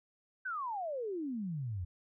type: exponential sweep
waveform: sine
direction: down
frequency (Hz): 1568 to 83.3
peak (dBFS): -35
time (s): 0.45-1.85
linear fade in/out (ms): 10
effects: none